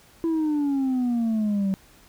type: exponential sweep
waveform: sine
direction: down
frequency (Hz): 333.8 to 190.1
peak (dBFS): -18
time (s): 0.24-1.74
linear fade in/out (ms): 0
effects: tanh soft clip ceiling -20 dBFS + pink hiss -54 dBFS RMS until 2.08 s